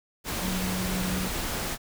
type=tone in noise; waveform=sine; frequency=185 Hz; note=F#3; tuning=in tune; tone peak=-29 dBFS; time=0.39-1.32 s; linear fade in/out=50 ms; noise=pink; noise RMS=-31 dBFS; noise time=0.24-1.78 s; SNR=-1 dB; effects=none